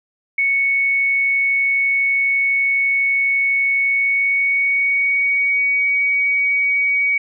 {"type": "tone with pitch glide", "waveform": "sine", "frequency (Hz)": [2217, 2254], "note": ["C#7", "C#7"], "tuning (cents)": [0, 28], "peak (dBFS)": -14, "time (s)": [0.38, 7.18], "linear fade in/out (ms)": 5, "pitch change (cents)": 28, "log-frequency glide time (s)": [3.8, 5.91], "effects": []}